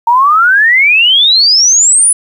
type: exponential sweep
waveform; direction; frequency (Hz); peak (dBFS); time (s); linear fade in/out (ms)
sine; up; 911 to 10130; -4; 0.07-2.13; 5
effects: 7-bit